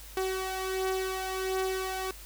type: beating tone pair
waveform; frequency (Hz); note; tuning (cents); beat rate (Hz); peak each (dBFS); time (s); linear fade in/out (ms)
sawtooth; 377.5 / 378.9; F#4 / F#4; +35 / +41; 1.4; -27 / -32; 0.17-2.11; 2
effects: added 50 Hz sine -47 dBFS peak until 2.25 s + white hiss -49 dBFS RMS until 2.25 s